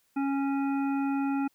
harmonic tone, 275.9 Hz, C#4, 8 cents flat, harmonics 1 / 3 / 5 / 7 / 9, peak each -26 / -35 / -40 / -52 / -45 dBFS, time 0.16-1.48 s, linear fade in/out 10 ms, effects white hiss -70 dBFS RMS until 1.54 s

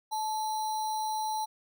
sine tone with sample-and-hold, 866 Hz, A5, 28 cents flat, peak -29 dBFS, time 0.11-1.46 s, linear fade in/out 20 ms, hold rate 4900 Hz, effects none

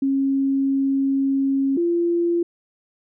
sine tone pair in turn, 272.2 / 343 Hz, C#4 / F4, -31 / -31 cents, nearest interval major third, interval 400 cents, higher second, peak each -17 dBFS, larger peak neither, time 0.02-1.77 / 1.77-2.43 s, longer first, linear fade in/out 5 ms, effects none

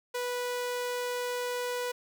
sawtooth tone, 491.6 Hz, B4, 8 cents flat, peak -27 dBFS, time 0.14-1.92 s, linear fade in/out 10 ms, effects none

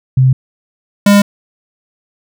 sine / square tone pair in turn, 130.3 / 202.7 Hz, C3 / G#3, -7 / -42 cents, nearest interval minor sixth, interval 765 cents, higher second, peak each -5 dBFS, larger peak neither, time 0.17-0.33 / 1.06-1.22 s, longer neither, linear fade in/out 5 ms, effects none

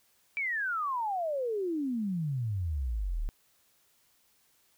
sine exponential sweep, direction down, 2349 to 34.06 Hz, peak -29 dBFS, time 0.37-3.29 s, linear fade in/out 0 ms, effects white hiss -68 dBFS RMS until 4.77 s

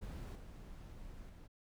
brown noise with level steps, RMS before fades -45 / -51 / -54 dBFS, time 0.01-1.48 s, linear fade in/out 20 ms, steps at 0.35 / 1.29 s, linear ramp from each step 5 ms, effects none

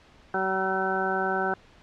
harmonic tone, 190 Hz, F#3, 46 cents sharp, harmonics 1 / 2 / 3 / 4 / 5 / 7 / 8, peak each -35 / -30 / -35 / -29 / -35 / -33 / -30 dBFS, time 0.34-1.54 s, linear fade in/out 2 ms, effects pink hiss -55 dBFS RMS until 1.82 s + low-pass 4000 Hz 12 dB/octave

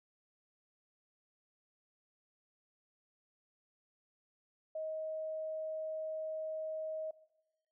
sine tone, 630 Hz, D#5, 21 cents sharp, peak -37 dBFS, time 4.75-7.11 s, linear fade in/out 5 ms, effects noise-tail reverb RT60 1.0 s tail -20 dB re dry

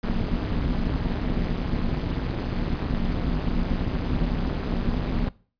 brown noise with amplitude modulation, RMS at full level -21 dBFS, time 0.03-5.29 s, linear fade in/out 5 ms, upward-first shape sine, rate 205 Hz, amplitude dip 100%, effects noise-tail reverb RT60 0.4 s tail -21 dB re dry + resampled to 11025 Hz

